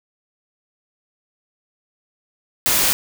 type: noise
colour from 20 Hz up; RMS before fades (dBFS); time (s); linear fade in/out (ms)
white; -17; 2.66-2.93; 0
effects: none